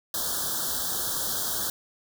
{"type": "band-stop noise", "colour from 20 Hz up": "white", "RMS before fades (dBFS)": -29, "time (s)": [0.14, 1.7], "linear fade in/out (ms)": 2, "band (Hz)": [1700, 3200], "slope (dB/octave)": 96, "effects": []}